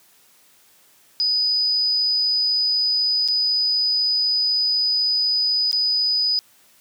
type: tone with dropouts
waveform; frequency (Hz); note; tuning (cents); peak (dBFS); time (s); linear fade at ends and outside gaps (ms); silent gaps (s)
sine; 4978; D#8; 0; -17; 1.2-6.39; 0; 3.278-3.285 / 5.713-5.729
effects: white hiss -55 dBFS RMS until 6.8 s + high-pass 100 Hz 12 dB/octave